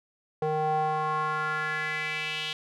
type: tone with band-pass filter sweep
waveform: square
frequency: 154.6 Hz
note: D#3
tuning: 11 cents flat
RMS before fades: -29 dBFS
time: 0.42-2.53 s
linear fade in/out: 2 ms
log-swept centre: 590 to 3200 Hz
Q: 3.8
effects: none